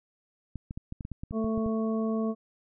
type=clicks; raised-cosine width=5 ms; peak=-24 dBFS; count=12; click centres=0.557 / 0.709 / 0.775 / 0.924 / 1.008 / 1.051 / 1.117 / 1.235 / 1.31 / 1.445 / 1.577 / 1.662 s
type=harmonic tone; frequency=221.6 Hz; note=A3; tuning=13 cents sharp; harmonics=1 / 2 / 3 / 5; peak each=-27 / -33 / -37 / -41 dBFS; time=1.32-2.35 s; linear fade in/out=50 ms
effects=none